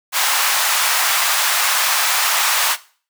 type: high-pass noise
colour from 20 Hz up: pink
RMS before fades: -17 dBFS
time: 0.12-2.77 s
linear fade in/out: 50 ms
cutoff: 850 Hz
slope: 24 dB/octave
effects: noise-tail reverb RT60 0.4 s tail -17 dB re dry